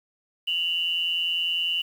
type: tone pair together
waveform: sine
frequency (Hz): 2790 / 2960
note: F7 / F#7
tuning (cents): -2 / 0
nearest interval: minor second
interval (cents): 102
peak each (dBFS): -27 / -25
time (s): 0.47-1.82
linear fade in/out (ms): 10
effects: 8-bit